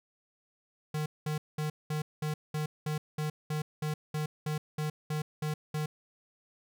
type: tone bursts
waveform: square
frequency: 152.5 Hz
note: D#3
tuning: 34 cents flat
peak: -31 dBFS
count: 16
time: 0.94-5.86 s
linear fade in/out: 5 ms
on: 120 ms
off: 200 ms
effects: none